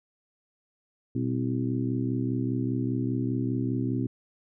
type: harmonic tone with a mistuned harmonic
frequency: 65 Hz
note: C2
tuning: 11 cents flat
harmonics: 2 / 3 / 4 / 5 / 6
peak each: -29 / -36 / -29 / -34 / -39 dBFS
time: 1.15-4.07 s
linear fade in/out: 5 ms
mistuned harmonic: 2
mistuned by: -130 cents
effects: none